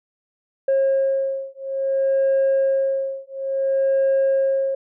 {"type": "beating tone pair", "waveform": "sine", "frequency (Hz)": [540, 540.58], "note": ["C#5", "C#5"], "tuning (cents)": [-45, -44], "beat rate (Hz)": 0.58, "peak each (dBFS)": -19, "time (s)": [0.68, 4.75], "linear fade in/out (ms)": 5, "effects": ["tanh soft clip ceiling -13 dBFS"]}